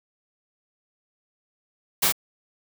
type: noise with echo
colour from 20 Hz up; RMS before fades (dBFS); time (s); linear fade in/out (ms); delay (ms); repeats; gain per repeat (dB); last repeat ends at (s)
white; -20; 2.02-2.08; 10; 44; 1; -2; 2.124
effects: none